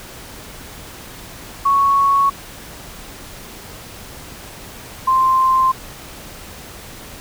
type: tone pair in turn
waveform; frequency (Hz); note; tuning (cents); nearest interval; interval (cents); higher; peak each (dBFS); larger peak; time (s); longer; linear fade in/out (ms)
sine; 1108.7 / 1046.5; C#6 / C6; 0 / 0; minor second; 100; first; -11; neither; 1.65-2.3 / 5.07-5.72; neither; 10
effects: pink hiss -36 dBFS RMS until 7.2 s